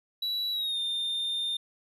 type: tone with pitch glide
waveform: triangle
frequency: 3926 to 3621 Hz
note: B7 to A7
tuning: -11 to +49 cents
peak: -27 dBFS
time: 0.22-1.57 s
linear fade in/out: 5 ms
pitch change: -140 cents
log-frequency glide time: 0.52-0.79 s
effects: none